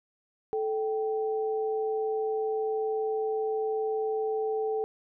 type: tone pair together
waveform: sine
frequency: 436.3 / 777.4 Hz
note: A4 / G5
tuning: -15 / -15 cents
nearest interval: minor seventh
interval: 1000 cents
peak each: -27 / -35 dBFS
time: 0.53-4.84 s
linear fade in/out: 0 ms
effects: none